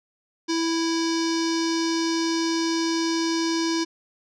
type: tone with low-pass filter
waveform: square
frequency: 329.6 Hz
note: E4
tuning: in tune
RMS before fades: -24 dBFS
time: 0.48-3.85 s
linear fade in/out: 20 ms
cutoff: 5400 Hz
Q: 5
effects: none